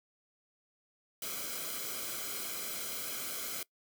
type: noise with comb filter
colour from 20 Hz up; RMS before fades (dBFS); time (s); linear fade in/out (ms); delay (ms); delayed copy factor
white; -39; 1.22-3.63; 2; 1.1; -0.75
effects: noise-tail reverb RT60 0.1 s tail -22 dB re dry